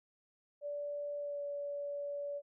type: tone with pitch glide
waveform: sine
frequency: 580 to 573.3 Hz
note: D5 to D5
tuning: -22 to -42 cents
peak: -37 dBFS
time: 0.61-2.42 s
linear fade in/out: 50 ms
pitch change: -20 cents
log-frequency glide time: 1.18-1.42 s
effects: none